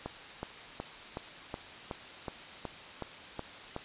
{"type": "click train", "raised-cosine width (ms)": 1, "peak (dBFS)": -22, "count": 11, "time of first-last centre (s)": [0.06, 3.764], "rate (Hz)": 2.7, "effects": ["white hiss -47 dBFS RMS until 3.84 s", "resampled to 8000 Hz"]}